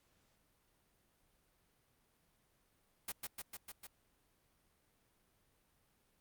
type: noise with echo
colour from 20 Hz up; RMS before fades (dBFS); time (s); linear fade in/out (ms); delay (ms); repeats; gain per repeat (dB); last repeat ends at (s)
white; -41; 3.08-3.12; 5; 150; 5; -2; 3.87
effects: pink hiss -75 dBFS RMS until 6.2 s + Opus 48 kbps